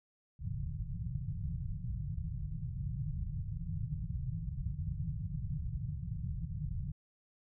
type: low-pass noise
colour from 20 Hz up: white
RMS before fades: -38 dBFS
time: 0.39-6.92 s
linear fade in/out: 10 ms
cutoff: 170 Hz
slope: 96 dB/octave
effects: none